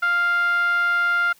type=tone with band-pass filter; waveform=10% pulse; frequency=698.5 Hz; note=F5; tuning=in tune; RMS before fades=-20 dBFS; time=0.02-1.33 s; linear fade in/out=10 ms; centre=1400 Hz; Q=5.5; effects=white hiss -55 dBFS RMS until 1.39 s